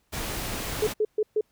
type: noise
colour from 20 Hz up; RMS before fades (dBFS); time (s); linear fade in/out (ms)
pink; -32; 0.12-0.94; 20
type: tone bursts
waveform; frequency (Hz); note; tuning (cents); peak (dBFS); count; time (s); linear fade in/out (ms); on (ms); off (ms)
sine; 427.7; A4; -49; -20; 4; 0.82-1.41; 5; 50; 130
effects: pink hiss -70 dBFS RMS until 1.51 s